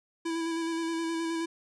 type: tone with vibrato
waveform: square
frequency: 330 Hz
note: E4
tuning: 2 cents sharp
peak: -30 dBFS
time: 0.25-1.46 s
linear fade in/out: 10 ms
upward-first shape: square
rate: 9.5 Hz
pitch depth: 17 cents each way
effects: resampled to 22050 Hz